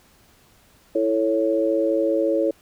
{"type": "chord", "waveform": "sine", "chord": "A major", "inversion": "second", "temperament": "equal", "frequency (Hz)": [329.6, 440, 554.4], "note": ["E4", "A4", "C#5"], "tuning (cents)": [0, 0, 0], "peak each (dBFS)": [-22, -24, -21], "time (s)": [0.95, 2.51], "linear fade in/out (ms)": 5, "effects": ["pink hiss -56 dBFS RMS until 2.61 s"]}